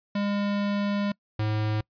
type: tone pair in turn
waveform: square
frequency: 202.9 / 107.48 Hz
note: G#3 / A2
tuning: -40 / -40 cents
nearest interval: major seventh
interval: 1100 cents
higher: first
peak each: -25 dBFS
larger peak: neither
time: 0.15-1.12 / 1.39-1.81 s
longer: first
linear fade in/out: 5 ms
effects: noise-tail reverb RT60 0.1 s tail -25 dB re dry + resampled to 11025 Hz